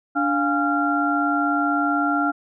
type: tone cluster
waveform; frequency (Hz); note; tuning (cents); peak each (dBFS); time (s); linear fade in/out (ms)
sine; 291.2 / 703 / 819 / 1380; D4 / F5 / G#5 / F6; -15 / +11 / -24 / -21; -22 / -25 / -29 / -22; 0.15-2.32; 20
effects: none